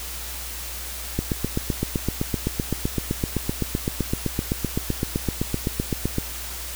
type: click train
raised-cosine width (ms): 3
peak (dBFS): -9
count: 40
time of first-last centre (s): 1.19-6.184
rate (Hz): 7.81
effects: added 60 Hz sine -36 dBFS peak until 6.75 s + white hiss -34 dBFS RMS until 6.75 s